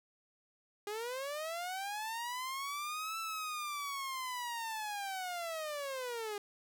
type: linear two-way sweep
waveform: sawtooth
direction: up then down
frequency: 403.7 to 1331 to 403.7 Hz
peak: -34 dBFS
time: 0.87-6.38 s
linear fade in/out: 2 ms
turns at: 3.19 s
effects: none